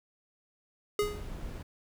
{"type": "tone with exponential decay", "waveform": "square", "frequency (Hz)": 415.3, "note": "G#4", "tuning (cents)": 0, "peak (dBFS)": -24, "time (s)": [0.99, 1.31], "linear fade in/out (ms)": 2, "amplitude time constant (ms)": 69}
{"type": "noise", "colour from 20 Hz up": "brown", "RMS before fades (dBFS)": -40, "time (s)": [1.01, 1.63], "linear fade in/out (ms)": 10}
{"effects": []}